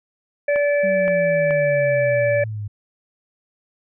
harmonic tone, 578 Hz, D5, 28 cents flat, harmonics 1 / 3 / 4, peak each -16 / -26 / -28 dBFS, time 0.48-2.44 s, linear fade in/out 5 ms
clicks, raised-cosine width 0.5 ms, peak -15 dBFS, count 3, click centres 0.56 / 1.08 / 1.508 s
sine exponential sweep, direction down, 196 to 101.9 Hz, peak -25 dBFS, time 0.83-2.68 s, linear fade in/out 10 ms
effects none

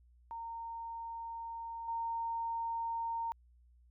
sine tone with level steps, 920 Hz, A#5, 23 cents flat, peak -40 / -34 dBFS, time 0.31-3.32 s, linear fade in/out 0 ms, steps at 1.88 s, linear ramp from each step 5 ms, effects added 60 Hz sine -61 dBFS peak until 3.9 s

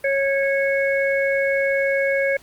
harmonic tone, 550 Hz, C#5, 14 cents flat, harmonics 1 / 3 / 4, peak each -19 / -25 / -24 dBFS, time 0.04-2.37 s, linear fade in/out 5 ms, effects pink hiss -50 dBFS RMS until 2.42 s + Opus 32 kbps

